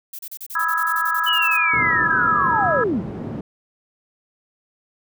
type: noise bursts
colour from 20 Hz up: violet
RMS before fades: -33 dBFS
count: 16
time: 0.13-1.569 s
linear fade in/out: 5 ms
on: 59 ms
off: 33 ms
type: chord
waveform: sine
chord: E major seventh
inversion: second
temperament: equal with one note detuned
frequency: 987.8 / 1269.9 / 1318.5 / 1661.2 Hz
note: B5 / D#6 / E6 / G#6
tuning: 0 / +35 / 0 / 0 cents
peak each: -26 / -25 / -23 / -22 dBFS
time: 0.55-2.84 s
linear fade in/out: 5 ms
type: linear sweep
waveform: sine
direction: down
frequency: 3002 to 162.4 Hz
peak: -18 dBFS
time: 1.26-3.01 s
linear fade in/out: 20 ms
type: band-pass noise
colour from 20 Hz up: white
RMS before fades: -30 dBFS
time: 1.73-3.41 s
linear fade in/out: 5 ms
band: 100 to 280 Hz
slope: 12 dB/octave
effects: none